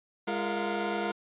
25% pulse tone cluster, 206.4 / 342.5 / 463 / 714 Hz, G#3 / F4 / A#4 / F5, -10 / -34 / -12 / +38 cents, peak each -31 dBFS, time 0.27-1.12 s, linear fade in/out 10 ms, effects resampled to 8000 Hz

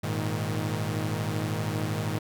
sawtooth chord, Ab suspended second, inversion none, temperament equal with one note detuned, 103.83 / 116.54 / 157.01 Hz, Ab2 / Bb2 / Eb3, 0 / 0 / +16 cents, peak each -27 / -29 / -28 dBFS, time 0.03-2.19 s, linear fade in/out 10 ms, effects none

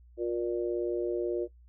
harmonic tone, 118.3 Hz, A#2, 26 cents sharp, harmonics 3 / 4 / 5, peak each -29 / -34 / -37 dBFS, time 0.17-1.48 s, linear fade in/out 50 ms, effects noise-tail reverb RT60 0.1 s tail -17 dB re dry + added 60 Hz sine -53 dBFS peak until 1.68 s

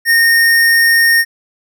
square tone, 1842 Hz, A#6, 21 cents flat, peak -8 dBFS, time 0.05-1.25 s, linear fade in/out 50 ms, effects none

